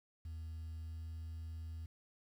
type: tone with pitch glide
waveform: sine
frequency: 80.7 to 81.26 Hz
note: E2 to E2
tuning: -36 to -24 cents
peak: -40 dBFS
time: 0.25-1.86 s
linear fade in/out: 5 ms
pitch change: +12 cents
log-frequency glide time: 0.82-1 s
effects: tanh soft clip ceiling -42 dBFS + 11-bit